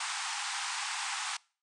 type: band-pass noise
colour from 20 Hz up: pink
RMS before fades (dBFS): -36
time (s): 0-1.37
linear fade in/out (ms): 5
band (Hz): 770 to 9300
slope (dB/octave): 96
effects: noise-tail reverb RT60 0.4 s tail -24 dB re dry